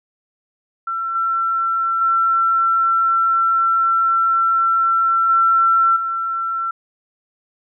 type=tone with level steps; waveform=sine; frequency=1348 Hz; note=E6; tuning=38 cents sharp; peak=-20 / -16 / -13 / -11 / -19 dBFS; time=0.87-6.71 s; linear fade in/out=5 ms; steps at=1.15 / 2.01 / 5.29 / 5.96 s; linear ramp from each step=5 ms; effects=none